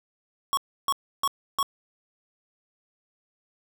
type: tone bursts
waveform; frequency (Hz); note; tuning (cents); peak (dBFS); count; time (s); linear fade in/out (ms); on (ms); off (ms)
square; 1108; C#6; -1; -22; 4; 0.53-1.628; 0; 42; 310
effects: none